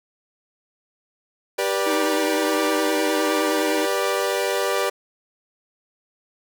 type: chord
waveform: sawtooth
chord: G major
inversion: none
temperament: equal with one note detuned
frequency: 392 / 486.2 / 587.3 Hz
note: G4 / B4 / D5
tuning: 0 / -27 / 0 cents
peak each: -21 dBFS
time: 1.58-4.9 s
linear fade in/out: 10 ms
type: tone with vibrato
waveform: square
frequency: 311.1 Hz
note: D#4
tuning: in tune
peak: -25 dBFS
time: 1.86-3.86 s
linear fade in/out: 10 ms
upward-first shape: triangle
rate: 9.7 Hz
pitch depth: 58 cents each way
effects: none